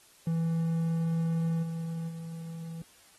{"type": "tone with level steps", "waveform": "triangle", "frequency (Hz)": 164.81, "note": "E3", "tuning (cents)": 0, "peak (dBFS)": [-24, -30, -35], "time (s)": [0.27, 2.82], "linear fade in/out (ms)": 2, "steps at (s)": [1.62, 2.08], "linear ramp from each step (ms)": 20, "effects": ["white hiss -59 dBFS RMS until 3.18 s", "AAC 32 kbps"]}